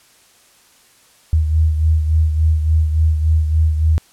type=beating tone pair; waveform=sine; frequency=78.4 / 81.9 Hz; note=D#2 / E2; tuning=+14 / -11 cents; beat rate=3.5 Hz; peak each=-12 / -21 dBFS; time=1.33-3.98 s; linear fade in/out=0 ms; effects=white hiss -51 dBFS RMS until 4.12 s + low-pass 11000 Hz 12 dB/octave